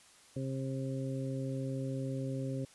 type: harmonic tone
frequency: 133.3 Hz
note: C3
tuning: 33 cents sharp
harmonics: 1 / 2 / 3 / 4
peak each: -36 / -39 / -45 / -43 dBFS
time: 0.36-2.65 s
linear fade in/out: 5 ms
effects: white hiss -60 dBFS RMS until 2.74 s + resampled to 24000 Hz